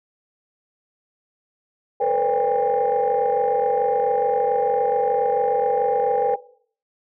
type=tone cluster; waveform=sine; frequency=446.5 / 491 / 518 / 568 / 803 Hz; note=A4 / B4 / C5 / C#5 / G5; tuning=+25 / -10 / -17 / +42 / +41 cents; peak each=-24 / -21 / -27 / -28 / -21 dBFS; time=2-6.36 s; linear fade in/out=10 ms; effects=noise-tail reverb RT60 0.5 s tail -17 dB re dry + tanh soft clip ceiling -11 dBFS